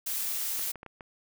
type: noise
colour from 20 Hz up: blue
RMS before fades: -32 dBFS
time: 0.06-0.72 s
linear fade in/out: 10 ms
type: clicks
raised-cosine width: 0.5 ms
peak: -28 dBFS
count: 5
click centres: 0.594 / 0.757 / 0.831 / 0.863 / 1.008 s
effects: none